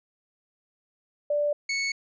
sine / sawtooth tone pair in turn, 587 / 2211 Hz, D5 / C#7, -1 / -5 cents, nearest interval octave + major seventh, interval 2296 cents, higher second, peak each -22 dBFS, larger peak neither, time 1.3-1.53 / 1.69-1.92 s, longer neither, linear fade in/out 5 ms, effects resampled to 16000 Hz

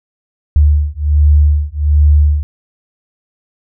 sine beating tone pair, 73.5 / 74.8 Hz, D2 / D2, +2 / +32 cents, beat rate 1.3 Hz, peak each -10 dBFS, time 0.56-2.43 s, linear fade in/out 0 ms, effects none

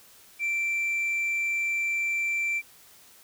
sine tone, 2346 Hz, D7, 2 cents flat, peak -22 dBFS, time 0.39-2.62 s, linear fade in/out 50 ms, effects tanh soft clip ceiling -24 dBFS + white hiss -54 dBFS RMS until 3.23 s

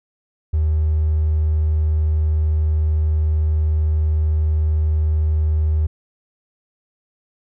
triangle tone with hard clipping, 77.78 Hz, D#2, in tune, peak -15 dBFS, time 0.53-5.87 s, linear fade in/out 10 ms, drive 4 dB, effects none

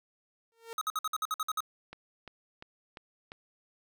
sawtooth tone with exponential growth, 458 Hz, A#4, 31 cents flat, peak -34 dBFS, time 0.52-0.73 s, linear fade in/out 0 ms, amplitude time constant 45 ms
square tone bursts, 1268 Hz, D#6, 32 cents sharp, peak -30 dBFS, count 10, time 0.78-1.605 s, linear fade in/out 2 ms, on 33 ms, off 55 ms
click train, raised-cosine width 0.3 ms, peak -28 dBFS, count 5, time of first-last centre 1.93-3.319 s, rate 2.88 Hz
effects none

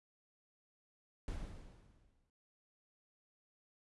brown noise with exponential decay, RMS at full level -40 dBFS, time 1.28-2.3 s, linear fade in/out 1 ms, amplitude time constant 220 ms, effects resampled to 24000 Hz

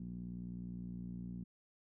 10% pulse tone with low-pass filter, 59.7 Hz, A#1, 42 cents sharp, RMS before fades -45 dBFS, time 0-1.44 s, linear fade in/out 5 ms, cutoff 200 Hz, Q 4.2, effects none

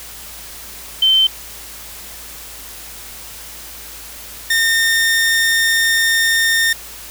sine / sawtooth tone pair in turn, 3093 / 1823.7 Hz, G7 / A#6, -24 / -38 cents, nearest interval major sixth, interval 914 cents, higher first, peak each -9 dBFS, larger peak neither, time 1.02-1.27 / 4.5-6.73 s, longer second, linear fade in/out 5 ms, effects added 55 Hz sine -43 dBFS peak until 7.1 s + white hiss -34 dBFS RMS until 7.1 s

